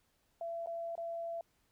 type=tone with dropouts; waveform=sine; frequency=673 Hz; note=E5; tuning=36 cents sharp; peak=-37 dBFS; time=0.41-1.41 s; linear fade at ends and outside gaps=2 ms; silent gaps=0.661-0.671 / 0.954-0.978 s; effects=pink hiss -75 dBFS RMS until 1.71 s